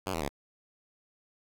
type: tone with pitch steps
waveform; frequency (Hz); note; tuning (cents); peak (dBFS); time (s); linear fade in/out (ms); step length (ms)
5% pulse; 94.5 / 81.79 / 70.8; F#2 / E2 / C#2; +37 / -13 / +37; -20; 0.06-0.291; 10; 77
effects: none